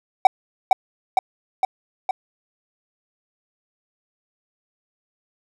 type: tone with echo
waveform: triangle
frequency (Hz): 758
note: F#5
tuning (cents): +42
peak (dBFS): -4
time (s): 0.25-0.27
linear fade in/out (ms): 2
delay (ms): 460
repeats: 4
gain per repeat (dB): -3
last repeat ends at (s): 2.11
effects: none